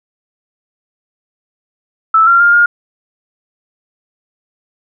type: tone with pitch steps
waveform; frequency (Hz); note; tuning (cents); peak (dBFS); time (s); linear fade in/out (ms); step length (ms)
sine; 1315 / 1379 / 1405 / 1418; E6 / F6 / F6 / F6; -5 / -22 / +10 / +26; -5; 2.14-2.66; 5; 130
effects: none